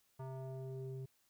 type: tone with low-pass filter sweep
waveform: square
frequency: 131.9 Hz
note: C3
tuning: 14 cents sharp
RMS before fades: -45 dBFS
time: 0.19-1.06 s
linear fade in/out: 10 ms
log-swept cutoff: 980 to 300 Hz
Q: 2.3
effects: white hiss -75 dBFS RMS until 1.29 s